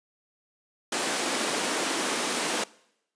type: high-pass noise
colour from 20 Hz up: pink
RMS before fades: -28 dBFS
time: 0.92-2.64 s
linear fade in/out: 5 ms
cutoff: 250 Hz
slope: 24 dB/octave
effects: noise-tail reverb RT60 0.8 s tail -22 dB re dry + resampled to 22050 Hz